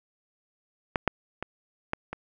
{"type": "clicks", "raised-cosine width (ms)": 0.5, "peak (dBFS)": [-9, -6, -17, -12, -19], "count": 5, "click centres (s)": [0.958, 1.077, 1.426, 1.934, 2.13], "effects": []}